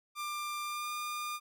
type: tone with pitch glide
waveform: sawtooth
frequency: 1191 to 1206.9 Hz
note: D6 to D6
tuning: +24 to +47 cents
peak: -32 dBFS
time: 0.15-1.4 s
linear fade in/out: 50 ms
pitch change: +23 cents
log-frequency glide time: 0.63-0.92 s
effects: none